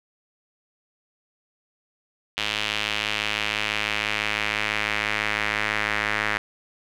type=tone with band-pass filter sweep; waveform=square; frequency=53 Hz; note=G#1; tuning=36 cents sharp; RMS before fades=-26 dBFS; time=2.37-6.38 s; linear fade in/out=5 ms; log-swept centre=3000 to 1900 Hz; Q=2.3; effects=none